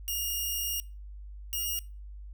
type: tone pair in turn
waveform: 5% pulse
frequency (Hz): 2841 / 2851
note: F7 / F7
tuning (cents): +29 / +35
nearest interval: unison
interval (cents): 6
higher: second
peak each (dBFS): -21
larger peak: neither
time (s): 0.08-0.8 / 1.53-1.79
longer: first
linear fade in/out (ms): 0
effects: noise-tail reverb RT60 0.3 s tail -21 dB re dry + added 50 Hz sine -41 dBFS peak until 2.33 s